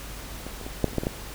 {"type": "clicks", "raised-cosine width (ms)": 2, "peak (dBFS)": [-23, -24, -21, -7, -25, -23, -10, -16, -11], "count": 9, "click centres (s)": [0.466, 0.613, 0.665, 0.843, 0.882, 0.933, 0.983, 1.035, 1.069], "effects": ["added 50 Hz sine -40 dBFS peak until 1.34 s", "pink hiss -40 dBFS RMS until 1.34 s"]}